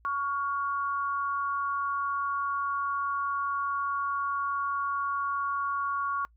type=tone pair together; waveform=sine; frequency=1118.8 / 1413 Hz; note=C#6 / F6; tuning=+16 / +20 cents; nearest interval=major third; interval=404 cents; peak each=-28 / -34 dBFS; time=0.05-6.25 s; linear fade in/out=0 ms; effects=noise-tail reverb RT60 0.1 s tail -25 dB re dry + added 57 Hz sine -58 dBFS peak until 6.36 s